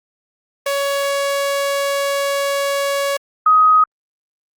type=tone pair in turn; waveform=sawtooth / sine; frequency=560 / 1257.2 Hz; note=C#5 / D#6; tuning=+18 / +18 cents; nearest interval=octave + major second; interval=1400 cents; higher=second; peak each=-13 / -8 dBFS; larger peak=second; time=0.66-3.17 / 3.46-3.84 s; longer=first; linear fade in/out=5 ms; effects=Opus 32 kbps